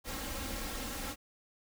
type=noise with comb filter; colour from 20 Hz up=pink; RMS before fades=-39 dBFS; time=0.04-1.16 s; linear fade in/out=50 ms; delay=3.7 ms; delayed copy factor=+0.7; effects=none